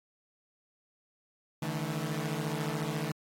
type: chord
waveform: sawtooth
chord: D suspended second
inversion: none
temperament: equal with one note detuned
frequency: 146.83 / 160.96 / 220 Hz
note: D3 / E3 / A3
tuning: 0 / -41 / 0 cents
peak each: -32 / -31 / -35 dBFS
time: 1.62-3.12 s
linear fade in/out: 5 ms
effects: AAC 48 kbps